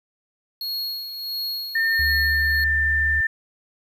square tone with tremolo, 4311 Hz, C#8, 49 cents flat, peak -25 dBFS, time 0.61-2.64 s, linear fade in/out 2 ms, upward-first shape sine, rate 1.5 Hz, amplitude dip 55%
sine tone with pitch glide, 1807 to 1787.3 Hz, A6 to A6, +46 to +27 cents, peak -18 dBFS, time 1.75-3.27 s, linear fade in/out 5 ms, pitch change -19 cents, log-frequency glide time 1.98-2.55 s
sine tone, 73.42 Hz, D2, in tune, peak -25 dBFS, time 1.99-3.21 s, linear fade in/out 5 ms
effects 9-bit

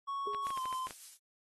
triangle tone with pitch glide, 1108.7 to 1034.5 Hz, C#6 to C6, 0 to -20 cents, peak -33 dBFS, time 0.07-0.88 s, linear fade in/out 20 ms, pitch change -120 cents, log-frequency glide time 0.49-0.61 s
sine tone with exponential decay, 415.3 Hz, G#4, in tune, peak -36 dBFS, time 0.27-0.54 s, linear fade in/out 2 ms, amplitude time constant 57 ms
clicks, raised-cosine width 0.3 ms, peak -29 dBFS, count 8, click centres 0.347 / 0.469 / 0.505 / 0.575 / 0.656 / 0.727 / 0.87 / 0.908 s
violet noise with tremolo, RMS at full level -43 dBFS, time 0.42-1.18 s, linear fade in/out 50 ms, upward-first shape sine, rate 6.8 Hz, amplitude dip 35%
effects low-pass 10000 Hz 12 dB/octave + AAC 32 kbps

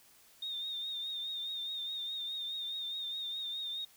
sine tone with vibrato, 3665 Hz, A#7, 30 cents flat, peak -36 dBFS, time 0.42-3.85 s, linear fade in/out 5 ms, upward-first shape triangle, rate 4.8 Hz, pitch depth 56 cents each way, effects white hiss -62 dBFS RMS until 3.96 s

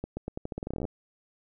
accelerating click train, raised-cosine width 2 ms, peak -20 dBFS, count 18, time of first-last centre 0.04-0.852 s, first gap 130 ms, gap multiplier 0.85, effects none

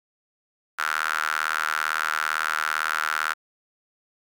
sawtooth tone with high-pass filter, 77.78 Hz, D#2, in tune, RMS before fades -26 dBFS, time 0.78-3.34 s, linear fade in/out 20 ms, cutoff 1400 Hz, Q 6, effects none

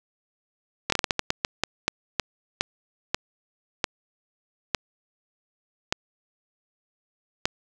slowing click train, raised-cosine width 0.2 ms, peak -4 dBFS, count 18, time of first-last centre 0.9-7.455 s, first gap 23 ms, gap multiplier 1.3, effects none

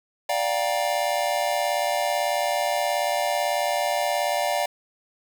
square chord, G minor seventh, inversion second, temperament just, 588 / 705.6 / 784 / 940.8 Hz, D5 / F5 / G5 / Bb5, +2 / +18 / 0 / +16 cents, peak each -27 / -27 / -30 / -32 dBFS, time 0.29-4.66 s, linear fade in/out 5 ms, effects 8-bit

